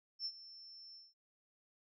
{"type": "tone with ADSR envelope", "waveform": "sine", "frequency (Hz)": 5360, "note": "E8", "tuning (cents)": 28, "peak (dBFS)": -36, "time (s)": [0.19, 1.14], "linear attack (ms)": 64, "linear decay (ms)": 59, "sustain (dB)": -16, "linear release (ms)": 190, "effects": []}